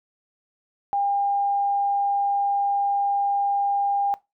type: tone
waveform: sine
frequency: 803 Hz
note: G5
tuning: 41 cents sharp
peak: -20 dBFS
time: 0.93-4.14 s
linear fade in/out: 0 ms
effects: noise-tail reverb RT60 0.2 s tail -19 dB re dry